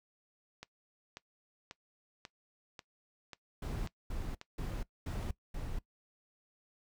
click train, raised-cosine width 0.2 ms, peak -28 dBFS, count 8, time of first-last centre 0.63-4.414 s, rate 1.85 Hz
brown noise bursts, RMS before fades -38 dBFS, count 5, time 3.62-5.79 s, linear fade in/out 5 ms, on 250 ms, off 230 ms
effects noise-tail reverb RT60 0.1 s tail -20 dB re dry

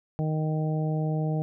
harmonic tone, 155.56 Hz, D#3, in tune, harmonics 1 / 2 / 3 / 4 / 5, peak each -25 / -35 / -36 / -37 / -39 dBFS, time 0.19-1.42 s, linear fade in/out 0 ms, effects none

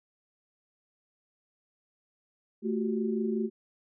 sine tone cluster, 220.2 / 359 / 384.3 Hz, A3 / F4 / G4, +2 / +48 / -34 cents, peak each -29 / -34 / -33 dBFS, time 2.62-3.5 s, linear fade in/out 50 ms, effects none

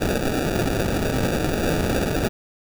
violet noise with sample-and-hold, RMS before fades -22 dBFS, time 0-2.29 s, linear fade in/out 20 ms, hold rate 1050 Hz, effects none

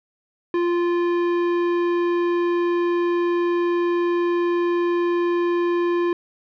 triangle tone with tanh clipping, 347.3 Hz, F4, 10 cents flat, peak -20 dBFS, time 0.54-6.13 s, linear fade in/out 2 ms, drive 18 dB, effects none

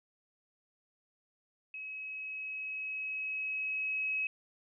sine tone with level ramp, 2559 Hz, D#7, 48 cents sharp, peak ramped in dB -40 to -30 dBFS, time 1.74-4.27 s, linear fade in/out 2 ms, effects none

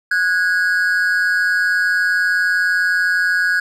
triangle tone pair together, 1468 / 1647.8 Hz, F#6 / G#6, -14 / -14 cents, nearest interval major second, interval 200 cents, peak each -15 dBFS, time 0.11-3.6 s, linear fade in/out 5 ms, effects none

